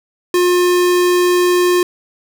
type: tone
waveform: square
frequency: 356.7 Hz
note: F4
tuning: 37 cents sharp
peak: -11 dBFS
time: 0.34-1.83 s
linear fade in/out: 2 ms
effects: none